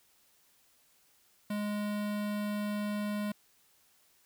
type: tone with notch filter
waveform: square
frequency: 207.7 Hz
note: G#3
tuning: in tune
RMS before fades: -34 dBFS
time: 1.5-3.32 s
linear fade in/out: 5 ms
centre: 6200 Hz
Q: 1.6
effects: white hiss -67 dBFS RMS until 4.25 s